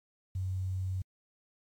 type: tone with quantisation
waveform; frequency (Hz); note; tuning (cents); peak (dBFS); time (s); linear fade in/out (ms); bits
sine; 93.6; F#2; +20; -31; 0.35-1.02; 5; 10
effects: AAC 64 kbps